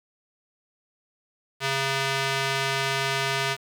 square tone with band-pass filter, 136.1 Hz, C#3, 31 cents flat, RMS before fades -26 dBFS, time 1.6-3.57 s, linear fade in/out 50 ms, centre 2700 Hz, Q 0.68, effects 7-bit

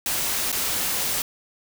white noise with dropouts, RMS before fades -25 dBFS, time 0.06-1.22 s, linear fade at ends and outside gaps 1 ms, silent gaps 0.518-0.526 s, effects none

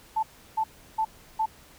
sine tone bursts, 880 Hz, A5, in tune, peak -22 dBFS, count 4, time 0.16-1.46 s, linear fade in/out 10 ms, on 70 ms, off 340 ms, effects pink hiss -53 dBFS RMS until 1.78 s

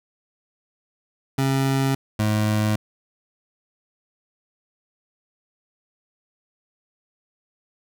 25% pulse tone pair in turn, 135.2 / 106.91 Hz, C#3 / A2, -43 / -49 cents, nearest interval major third, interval 406 cents, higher first, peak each -15 dBFS, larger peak neither, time 1.38-1.95 / 2.19-2.76 s, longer neither, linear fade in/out 5 ms, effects none

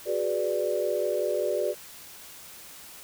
sine chord, G# half-diminished seventh, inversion third, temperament equal, 370 / 415.3 / 493.9 / 587.3 Hz, F#4 / G#4 / B4 / D5, 0 / 0 / 0 / 0 cents, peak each -31 / -31 / -31 / -28 dBFS, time 0.05-1.75 s, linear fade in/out 50 ms, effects white hiss -46 dBFS RMS until 3.03 s

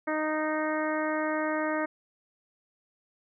harmonic tone, 309.3 Hz, D#4, 10 cents flat, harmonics 1 / 2 / 3 / 4 / 5 / 6 / 7, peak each -31 / -31 / -36 / -36 / -37 / -37 / -42 dBFS, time 0.07-1.86 s, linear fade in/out 10 ms, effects none

